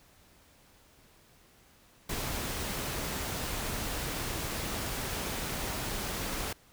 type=noise; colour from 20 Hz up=pink; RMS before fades=-35 dBFS; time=2.09-6.53 s; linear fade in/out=5 ms; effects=pink hiss -61 dBFS RMS until 6.72 s